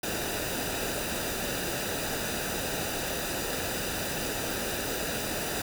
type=noise with comb filter; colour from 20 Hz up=pink; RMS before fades=-32 dBFS; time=0.03-5.62 s; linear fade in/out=5 ms; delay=0.92 ms; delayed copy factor=-0.6; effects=none